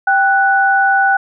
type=tone pair together; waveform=sine; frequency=784 / 1481.6 Hz; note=G5 / F#6; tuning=0 / +2 cents; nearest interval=major seventh; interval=1102 cents; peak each=-12 dBFS; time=0.07-1.17 s; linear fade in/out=5 ms; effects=none